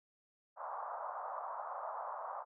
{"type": "band-pass noise", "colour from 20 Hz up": "white", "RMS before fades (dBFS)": -43, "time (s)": [0.56, 2.45], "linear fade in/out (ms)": 50, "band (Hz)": [600, 1200], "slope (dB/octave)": 48, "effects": []}